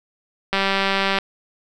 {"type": "click train", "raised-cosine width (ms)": 0.3, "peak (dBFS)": -4, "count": 129, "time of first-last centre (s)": [0.53, 1.186], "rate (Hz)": 195, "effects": []}